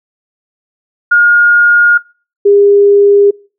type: tone pair in turn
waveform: sine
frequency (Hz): 1426 / 404.5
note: F6 / G#4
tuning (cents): +36 / -46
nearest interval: octave + minor seventh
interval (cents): 2182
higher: first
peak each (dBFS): -3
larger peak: neither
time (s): 1.11-1.98 / 2.45-3.31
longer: first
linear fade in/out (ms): 10
effects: noise-tail reverb RT60 0.4 s tail -25 dB re dry